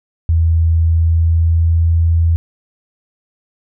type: tone with pitch glide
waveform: sine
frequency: 82.1 to 83.05 Hz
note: E2 to E2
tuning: -6 to +13 cents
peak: -9 dBFS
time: 0.29-2.36 s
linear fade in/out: 0 ms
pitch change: +19 cents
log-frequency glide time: 0.78-1.9 s
effects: none